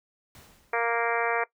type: noise with exponential decay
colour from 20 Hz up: pink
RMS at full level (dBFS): -49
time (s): 0.35-1.23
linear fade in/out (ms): 1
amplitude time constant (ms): 190
type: harmonic tone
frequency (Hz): 233.1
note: A#3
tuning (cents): 0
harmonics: 2 / 3 / 4 / 5 / 6 / 7 / 8 / 9 / 10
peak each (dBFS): -29 / -31 / -32 / -33 / -34 / -34 / -35 / -36 / -36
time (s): 0.73-1.44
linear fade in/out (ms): 5
effects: noise-tail reverb RT60 0.1 s tail -19 dB re dry